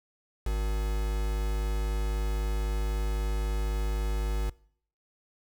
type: tone with quantisation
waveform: triangle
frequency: 51.91 Hz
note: G#1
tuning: in tune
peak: -24 dBFS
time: 0.46-4.5 s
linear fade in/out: 5 ms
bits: 6
effects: noise-tail reverb RT60 0.6 s tail -23 dB re dry